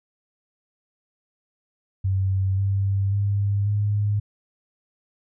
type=tone with pitch steps; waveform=sine; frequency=95.8 / 98.27 / 100.8 / 103.39 Hz; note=G2 / G2 / G2 / G#2; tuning=-39 / +5 / +49 / -7 cents; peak=-19 dBFS; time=2.04-4.2 s; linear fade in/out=10 ms; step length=540 ms; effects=none